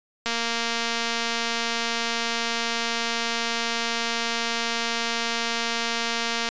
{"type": "click train", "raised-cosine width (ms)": 0.2, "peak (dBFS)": -9, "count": 1446, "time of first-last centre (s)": [0.26, 6.488], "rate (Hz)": 232, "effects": ["resampled to 16000 Hz"]}